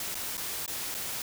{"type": "noise with dropouts", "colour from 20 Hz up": "white", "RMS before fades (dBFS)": -35, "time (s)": [0, 1.22], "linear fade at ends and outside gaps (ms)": 2, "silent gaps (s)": [[0.145, 0.152], [0.371, 0.377], [0.662, 0.678], [0.944, 0.948]], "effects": []}